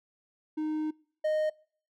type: tone pair in turn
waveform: triangle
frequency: 308.9 / 617.8 Hz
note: D#4 / D#5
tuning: -12 / -12 cents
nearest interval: octave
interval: 1200 cents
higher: second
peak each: -27 / -23 dBFS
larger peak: second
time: 0.57-0.91 / 1.24-1.5 s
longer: first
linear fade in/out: 10 ms
effects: noise-tail reverb RT60 0.5 s tail -25 dB re dry